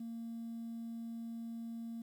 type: tone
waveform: sine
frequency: 230 Hz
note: A#3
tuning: 23 cents flat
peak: -39 dBFS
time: 0-2.02 s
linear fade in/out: 5 ms
effects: tanh soft clip ceiling -39 dBFS + 11-bit